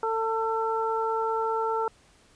harmonic tone, 447.5 Hz, A4, 29 cents sharp, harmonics 1 / 2 / 3, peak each -28 / -28 / -31 dBFS, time 0.03-1.88 s, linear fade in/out 2 ms, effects pink hiss -59 dBFS RMS until 2.35 s + resampled to 22050 Hz

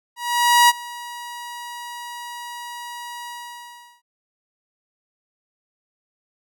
sawtooth tone with ADSR envelope, 960 Hz, B5, 49 cents flat, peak -6 dBFS, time 0.16-4.02 s, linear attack 530 ms, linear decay 30 ms, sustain -22 dB, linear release 740 ms, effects none

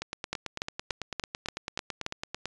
two click trains, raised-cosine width 0.2 ms, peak -16 / -13 dBFS, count 23 / 7, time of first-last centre 0.02-2.456 / 0.33-2.064 s, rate 9.03 / 3.46 Hz, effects resampled to 22050 Hz

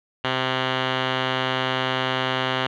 5% pulse tone with low-pass filter, 130 Hz, C3, 11 cents flat, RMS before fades -24 dBFS, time 0.24-2.67 s, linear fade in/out 5 ms, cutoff 2800 Hz, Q 9.5, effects none

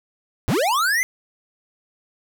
square linear sweep, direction up, 61.74 to 2100 Hz, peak -18 dBFS, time 0.48-1.03 s, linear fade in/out 0 ms, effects none

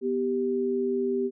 sine tone pair together, 246.9 / 391.9 Hz, B3 / G4, 0 / 0 cents, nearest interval minor sixth, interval 800 cents, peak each -29 / -25 dBFS, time 0.01-1.31 s, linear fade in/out 50 ms, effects none

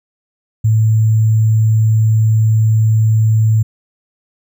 sine tone with sample-and-hold, 110 Hz, A2, in tune, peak -8 dBFS, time 0.64-3.63 s, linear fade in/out 10 ms, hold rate 7350 Hz, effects none

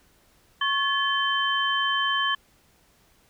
sine tone cluster, 1096 / 1720 / 3094 Hz, C#6 / A6 / G7, -20 / -40 / -23 cents, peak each -26 dBFS, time 0.61-2.35 s, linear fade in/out 5 ms, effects pink hiss -61 dBFS RMS until 3.29 s

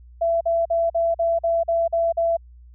sine tone bursts, 670 Hz, E5, 28 cents sharp, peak -17 dBFS, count 9, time 0.21-2.37 s, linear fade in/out 10 ms, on 200 ms, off 45 ms, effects added 60 Hz sine -43 dBFS peak until 2.74 s

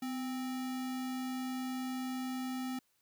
sine tone with sample-and-hold, 254.7 Hz, C4, 46 cents flat, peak -35 dBFS, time 0.02-2.79 s, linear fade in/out 5 ms, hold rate 1050 Hz, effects white hiss -75 dBFS RMS until 3.01 s

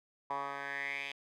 10% pulse tone with band-pass filter sweep, 139.9 Hz, C#3, 16 cents sharp, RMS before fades -39 dBFS, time 0.3-1.12 s, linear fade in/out 5 ms, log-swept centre 1000 to 2800 Hz, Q 5.6, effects none

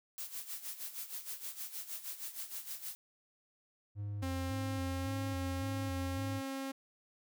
blue noise with tremolo, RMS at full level -41 dBFS, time 0.18-2.95 s, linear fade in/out 0 ms, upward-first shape sine, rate 6.4 Hz, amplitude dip 75%
triangle tone with vibrato, 95.1 Hz, F#2, 48 cents sharp, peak -35 dBFS, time 3.95-6.42 s, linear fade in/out 50 ms, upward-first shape square, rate 1.8 Hz, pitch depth 130 cents each way
sawtooth tone with pitch glide, 265.7 to 269.9 Hz, C4 to C#4, +27 to -46 cents, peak -34 dBFS, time 4.22-6.72 s, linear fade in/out 10 ms, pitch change +27 cents, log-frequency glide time 4.62-5.16 s
effects none

